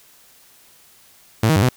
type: tone with pitch steps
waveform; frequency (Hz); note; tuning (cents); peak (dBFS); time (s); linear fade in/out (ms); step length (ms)
sawtooth; 111.2 / 158.1 / 98.3 / 126.3; A2 / D#3 / G2 / B2; +19 / +28 / +5 / +39; -9; 1.43-1.69; 5; 65
effects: white hiss -51 dBFS RMS until 1.76 s